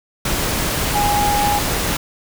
sine tone in noise, 824 Hz, G#5, 14 cents flat, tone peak -16 dBFS, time 0.95-1.59 s, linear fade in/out 5 ms, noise pink, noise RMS -20 dBFS, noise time 0.25-1.97 s, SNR +1 dB, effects none

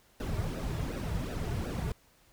brown noise with flanger, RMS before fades -34 dBFS, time 0.2-1.92 s, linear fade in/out 2 ms, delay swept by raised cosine 0.92 to 3.92 ms, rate 2.7 Hz, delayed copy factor -0.7, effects pink hiss -64 dBFS RMS until 2.32 s

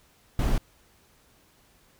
brown noise, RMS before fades -23 dBFS, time 0.39-0.58 s, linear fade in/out 2 ms, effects pink hiss -61 dBFS RMS until 1.99 s

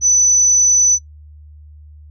sine tone, 5990 Hz, F#8, 20 cents sharp, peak -8 dBFS, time 0.01-0.99 s, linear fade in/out 50 ms, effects noise-tail reverb RT60 0.1 s tail -20 dB re dry + added 75 Hz sine -37 dBFS peak until 2.1 s

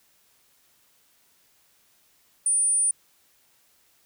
sine tone, 9300 Hz, D9, 18 cents flat, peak -19 dBFS, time 2.46-2.91 s, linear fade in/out 2 ms, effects white hiss -63 dBFS RMS until 4.05 s

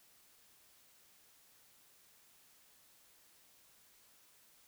silence, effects white hiss -66 dBFS RMS until 4.67 s

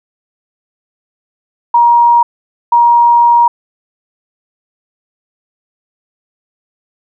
sine tone bursts at uneven times, 947 Hz, A#5, 27 cents sharp, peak -4 dBFS, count 2, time 1.74-2.23 / 2.72-3.48 s, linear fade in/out 5 ms, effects none

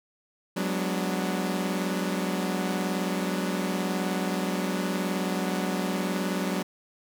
sawtooth chord, G# half-diminished seventh, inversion third, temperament equal with one note detuned, 185 / 204.1 / 246.9 / 293.7 Hz, F#3 / G#3 / B3 / D4, 0 / -30 / 0 / 0 cents, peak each -25 / -29 / -31 / -30 dBFS, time 0.56-6.63 s, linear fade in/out 10 ms, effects none

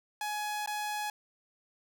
sawtooth tone with dropouts, 840 Hz, G#5, 19 cents sharp, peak -29 dBFS, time 0.21-1.1 s, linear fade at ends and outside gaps 2 ms, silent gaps 0.661-0.674 s, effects none

